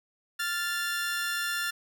sawtooth tone pair together, 1392.9 / 1755 Hz, F6 / A6, -5 / -5 cents, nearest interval major third, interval 400 cents, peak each -28 dBFS, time 0.39-1.71 s, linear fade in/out 10 ms, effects none

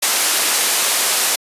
white low-pass noise, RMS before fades -17 dBFS, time 0.02-1.36 s, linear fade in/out 10 ms, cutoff 12000 Hz, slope 24 dB/octave, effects high-pass 400 Hz 12 dB/octave + resampled to 32000 Hz

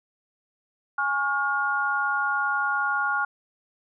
sine chord, Db major, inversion second, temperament equal with one note detuned, 830.6 / 1108.7 / 1418.9 Hz, Ab5 / Db6 / F6, 0 / 0 / +27 cents, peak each -29 / -29 / -24 dBFS, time 0.98-3.25 s, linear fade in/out 5 ms, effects none

